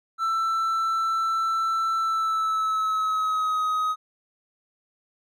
triangle tone with pitch glide, 1332 to 1260.1 Hz, E6 to D#6, +18 to +22 cents, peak -20 dBFS, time 0.18-3.96 s, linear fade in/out 50 ms, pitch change -96 cents, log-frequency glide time 1.98-3.62 s, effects none

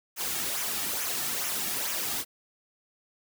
white noise with flanger, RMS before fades -31 dBFS, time 0.16-2.25 s, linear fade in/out 50 ms, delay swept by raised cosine 0.22 to 2.02 ms, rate 2.3 Hz, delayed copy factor -0.55, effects none

